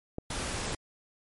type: click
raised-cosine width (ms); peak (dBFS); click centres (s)
2; -21; 0.184
type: noise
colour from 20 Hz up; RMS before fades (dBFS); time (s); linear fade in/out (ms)
pink; -34; 0.3-0.75; 5
effects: MP3 48 kbps